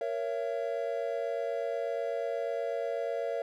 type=chord; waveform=triangle; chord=A# diminished; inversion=none; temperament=equal with one note detuned; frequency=466.2 / 554.4 / 672.7 Hz; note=A#4 / C#5 / E5; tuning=0 / 0 / +35 cents; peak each=-33 dBFS; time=0.01-3.42 s; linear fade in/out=2 ms; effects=none